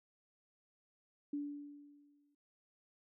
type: tone with exponential decay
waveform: sine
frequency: 289.3 Hz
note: D4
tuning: 26 cents flat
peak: -35 dBFS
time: 1.33-2.35 s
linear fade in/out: 5 ms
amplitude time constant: 220 ms
effects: none

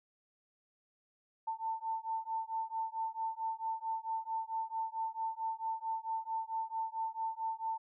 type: beating tone pair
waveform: sine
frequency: 892 / 896.5 Hz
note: A5 / A5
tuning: +23 / +32 cents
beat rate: 4.5 Hz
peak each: -38 / -38 dBFS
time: 1.47-7.78 s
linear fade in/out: 10 ms
effects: none

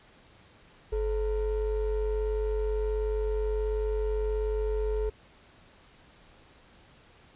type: ring-modulated tone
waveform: triangle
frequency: 239.3 Hz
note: A#3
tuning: 46 cents sharp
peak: -21 dBFS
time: 0.92-5.1 s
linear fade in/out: 10 ms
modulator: 190 Hz
effects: pink hiss -57 dBFS RMS until 7.35 s + resampled to 8000 Hz

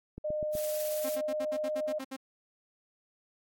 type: click train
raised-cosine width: 3 ms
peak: -28 dBFS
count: 4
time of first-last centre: 0.18-0.552 s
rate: 8.06 Hz
type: tone with pitch glide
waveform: sine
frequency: 608 to 612.2 Hz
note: D#5 to D#5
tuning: -40 to -28 cents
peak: -30 dBFS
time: 0.24-1.99 s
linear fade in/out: 10 ms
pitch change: +12 cents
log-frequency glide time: 0.7-1.86 s
type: noise with tremolo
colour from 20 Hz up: blue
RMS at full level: -38 dBFS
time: 0.52-1.19 s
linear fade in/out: 50 ms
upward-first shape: sine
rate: 18 Hz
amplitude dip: 30%
type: tone bursts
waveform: sawtooth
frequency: 265.7 Hz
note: C4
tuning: 27 cents sharp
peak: -33 dBFS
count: 10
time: 1.04-2.166 s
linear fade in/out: 10 ms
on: 55 ms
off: 64 ms
effects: AAC 64 kbps

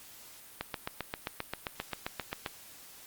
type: click train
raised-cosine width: 0.3 ms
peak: -17 dBFS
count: 15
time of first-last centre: 0.61-2.462 s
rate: 7.56 Hz
effects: white hiss -52 dBFS RMS until 3.06 s + Opus 48 kbps

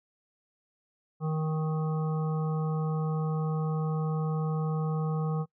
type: harmonic tone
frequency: 156.7 Hz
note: D#3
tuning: 13 cents sharp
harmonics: 1 / 3 / 5 / 7 / 8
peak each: -27 / -37 / -41 / -44 / -45 dBFS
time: 1.2-5.46 s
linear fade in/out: 50 ms
effects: noise-tail reverb RT60 0.1 s tail -25 dB re dry

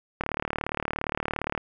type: click train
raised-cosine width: 0.5 ms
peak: -12 dBFS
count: 52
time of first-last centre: 0.21-1.577 s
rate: 37.3 Hz
effects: none

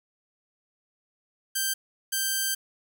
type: tone bursts at uneven times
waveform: 5% pulse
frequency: 1568 Hz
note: G6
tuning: in tune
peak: -14 dBFS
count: 2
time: 1.55-1.74 / 2.12-2.55 s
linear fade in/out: 10 ms
effects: none

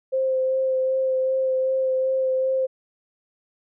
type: tone with vibrato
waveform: sine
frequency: 523.3 Hz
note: C5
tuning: in tune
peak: -19 dBFS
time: 0.12-2.67 s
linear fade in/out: 20 ms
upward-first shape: sine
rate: 2.6 Hz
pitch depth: 13 cents each way
effects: none

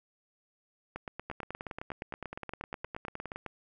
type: two click trains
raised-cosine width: 0.5 ms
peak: -23 / -23 dBFS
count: 22 / 21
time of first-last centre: 1.3-3.463 / 0.96-3.318 s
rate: 9.71 / 8.48 Hz
effects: none

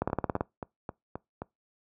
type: two click trains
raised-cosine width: 1 ms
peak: -13 / -21 dBFS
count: 8 / 6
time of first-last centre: 0.02-0.409 / 0.1-1.419 s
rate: 18 / 3.79 Hz
effects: noise-tail reverb RT60 0.2 s tail -24 dB re dry + high-pass 60 Hz 12 dB/octave

